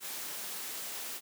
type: noise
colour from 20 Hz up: white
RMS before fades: -40 dBFS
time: 0-1.21 s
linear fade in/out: 50 ms
effects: high-pass 200 Hz 12 dB/octave